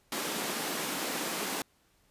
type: high-pass noise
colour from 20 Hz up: pink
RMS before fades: -34 dBFS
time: 0.12-1.62 s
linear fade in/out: 2 ms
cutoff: 210 Hz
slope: 24 dB/octave
effects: pink hiss -68 dBFS RMS until 2.1 s + resampled to 32000 Hz